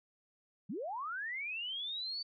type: linear sweep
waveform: sine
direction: up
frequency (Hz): 155.56 to 4587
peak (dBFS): -37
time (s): 0.69-2.23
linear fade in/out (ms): 10
effects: none